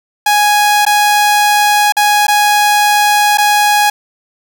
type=tone with dropouts; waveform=sawtooth; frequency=830.6 Hz; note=G#5; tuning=in tune; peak=-4 dBFS; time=0.26-3.9 s; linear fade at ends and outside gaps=5 ms; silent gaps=0.852-0.864 / 1.923-1.967 / 2.269-2.281 / 3.374-3.382 s; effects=none